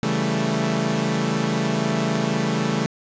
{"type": "chord", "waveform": "sawtooth", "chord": "A dominant seventh", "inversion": "first", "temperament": "equal", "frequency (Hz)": [138.59, 164.81, 196, 220], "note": ["C#3", "E3", "G3", "A3"], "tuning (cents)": [0, 0, 0, 0], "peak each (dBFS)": [-23, -22, -23, -20], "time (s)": [0.03, 2.86], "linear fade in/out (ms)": 0, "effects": ["resampled to 16000 Hz", "7-bit"]}